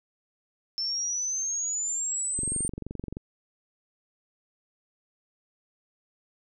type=exponential sweep; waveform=sine; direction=up; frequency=5330 to 8870 Hz; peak=-27 dBFS; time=0.78-2.68 s; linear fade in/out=0 ms
type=click train; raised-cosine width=3 ms; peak=-22 dBFS; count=19; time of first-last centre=2.39-3.169 s; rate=23.1 Hz
effects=none